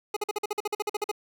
25% pulse tone bursts, 417.8 Hz, G#4, 10 cents sharp, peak -22 dBFS, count 14, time 0.14-1.115 s, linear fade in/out 5 ms, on 26 ms, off 47 ms, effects none

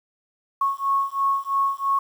sine beating tone pair, 1098 / 1101 Hz, C#6 / C#6, -17 / -12 cents, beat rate 3 Hz, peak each -23 dBFS, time 0.61-1.99 s, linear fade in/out 5 ms, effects 8-bit

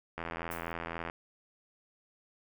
click train, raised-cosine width 0.5 ms, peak -22 dBFS, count 78, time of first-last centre 0.18-1.099 s, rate 83.8 Hz
violet noise with exponential decay, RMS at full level -40 dBFS, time 0.51-0.72 s, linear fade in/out 5 ms, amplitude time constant 44 ms
effects none

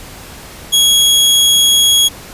sawtooth tone, 3322 Hz, G#7, in tune, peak -4 dBFS, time 0.72-2.09 s, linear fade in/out 20 ms, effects pink hiss -33 dBFS RMS until 2.33 s + resampled to 32000 Hz

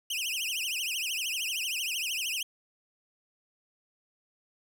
sawtooth tone with vibrato, 2794 Hz, F7, in tune, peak -27 dBFS, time 0.1-2.43 s, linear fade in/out 5 ms, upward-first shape triangle, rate 13 Hz, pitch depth 260 cents each way, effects none

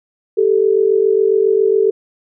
sine tone pair together, 392 / 439.3 Hz, G4 / A4, 0 / -3 cents, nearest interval major second, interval 197 cents, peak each -13 dBFS, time 0.37-1.91 s, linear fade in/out 10 ms, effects none

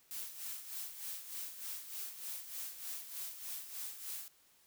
blue noise with tremolo, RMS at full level -42 dBFS, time 0.11-4.28 s, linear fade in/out 0 ms, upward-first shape sine, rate 3.3 Hz, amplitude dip 65%, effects white hiss -68 dBFS RMS until 4.66 s

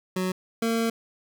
25% pulse tone pair in turn, 185 / 228.1 Hz, F#3 / A#3, 0 / -37 cents, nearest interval major third, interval 363 cents, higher second, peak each -21 / -19 dBFS, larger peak second, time 0.16-0.32 / 0.62-0.9 s, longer second, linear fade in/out 5 ms, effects none

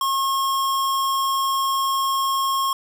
square tone, 1082 Hz, C#6, 42 cents flat, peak -20 dBFS, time 0.01-2.73 s, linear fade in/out 2 ms, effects none

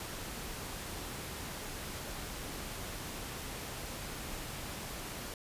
pink noise, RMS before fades -42 dBFS, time 0-5.34 s, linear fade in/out 2 ms, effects resampled to 32000 Hz

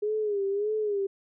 sine tone with vibrato, 412 Hz, G#4, 14 cents flat, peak -25 dBFS, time 0.02-1.07 s, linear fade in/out 10 ms, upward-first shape sine, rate 1.7 Hz, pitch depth 86 cents each way, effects none

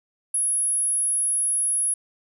sine tone, 10720 Hz, E9, 28 cents sharp, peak -20 dBFS, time 0.34-1.94 s, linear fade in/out 5 ms, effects none

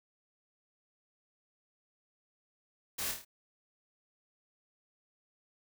white noise with echo, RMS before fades -37 dBFS, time 2.98-3.12 s, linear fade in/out 10 ms, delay 26 ms, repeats 5, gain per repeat -4 dB, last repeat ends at 3.25 s, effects none

